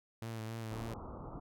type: tone with vibrato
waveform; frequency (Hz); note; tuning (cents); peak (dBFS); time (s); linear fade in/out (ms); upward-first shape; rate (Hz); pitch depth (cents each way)
sawtooth; 112.3; A2; +36; -36; 0.22-0.94; 0; sine; 3.6; 38
type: low-pass noise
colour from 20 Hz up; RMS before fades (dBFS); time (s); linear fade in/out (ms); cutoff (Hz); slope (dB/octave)
pink; -46; 0.71-1.4; 10; 1300; 96
effects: none